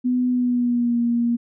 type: tone with pitch glide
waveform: sine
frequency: 249.6 to 236.5 Hz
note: B3 to A#3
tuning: +19 to +25 cents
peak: -17 dBFS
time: 0.04-1.37 s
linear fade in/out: 20 ms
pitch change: -94 cents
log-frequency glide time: 0.29-0.99 s
effects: none